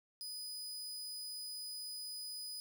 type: tone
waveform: sawtooth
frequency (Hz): 4978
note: D#8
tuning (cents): 0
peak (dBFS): -40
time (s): 0.21-2.6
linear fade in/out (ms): 0
effects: none